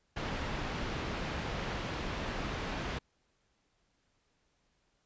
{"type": "low-pass noise", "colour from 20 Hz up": "pink", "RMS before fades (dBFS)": -37, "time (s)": [0.16, 2.99], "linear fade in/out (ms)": 10, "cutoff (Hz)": 3300, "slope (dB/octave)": 12, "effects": ["pink hiss -75 dBFS RMS until 5.05 s", "resampled to 16000 Hz"]}